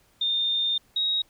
sine tone pair in turn, 3628 / 3787 Hz, A#7 / A#7, -48 / +27 cents, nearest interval minor second, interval 75 cents, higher second, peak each -22 dBFS, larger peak neither, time 0.21-0.78 / 0.96-1.22 s, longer first, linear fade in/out 5 ms, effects pink hiss -62 dBFS RMS until 1.29 s

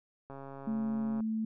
click train, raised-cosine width 1 ms, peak -32 dBFS, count 125, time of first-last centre 0.3-1.205 s, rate 137 Hz
sine tone, 220.4 Hz, A3, 3 cents sharp, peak -30 dBFS, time 0.67-1.45 s, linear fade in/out 5 ms
effects none

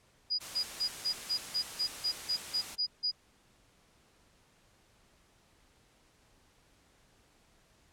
sine tone bursts, 4907 Hz, D#8, 25 cents flat, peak -28 dBFS, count 12, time 0.3-3.116 s, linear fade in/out 20 ms, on 88 ms, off 160 ms
white noise, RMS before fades -43 dBFS, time 0.4-2.76 s, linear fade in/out 20 ms
effects pink hiss -66 dBFS RMS until 7.92 s + low-pass 10000 Hz 12 dB/octave

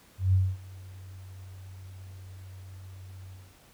sine tone with ADSR envelope, 94 Hz, F#2, 28 cents sharp, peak -18 dBFS, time 0.18-3.54 s, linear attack 150 ms, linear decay 240 ms, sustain -24 dB, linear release 220 ms, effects pink hiss -58 dBFS RMS until 3.73 s

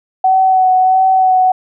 sine tone with vibrato, 751 Hz, F#5, 26 cents sharp, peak -7 dBFS, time 0.24-1.52 s, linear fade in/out 5 ms, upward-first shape sine, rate 1.5 Hz, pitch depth 19 cents each way, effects none

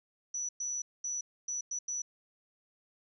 sine tone bursts at uneven times, 5920 Hz, F#8, in tune, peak -33 dBFS, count 6, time 0.34-0.49 / 0.6-0.82 / 1.04-1.21 / 1.48-1.61 / 1.71-1.79 / 1.88-2.02 s, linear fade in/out 5 ms, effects none

